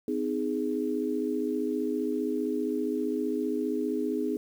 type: chord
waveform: sine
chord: Ab major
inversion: first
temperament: equal with one note detuned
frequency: 255.9 / 311.1 / 415.3 Hz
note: C4 / Eb4 / Ab4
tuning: -38 / 0 / 0 cents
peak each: -31 dBFS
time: 0.08-4.37 s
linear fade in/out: 2 ms
effects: 9-bit